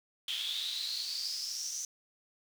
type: noise with high-pass filter sweep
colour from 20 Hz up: brown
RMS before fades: -37 dBFS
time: 0.28-1.85 s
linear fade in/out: 2 ms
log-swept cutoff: 3200 to 6200 Hz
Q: 10
effects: none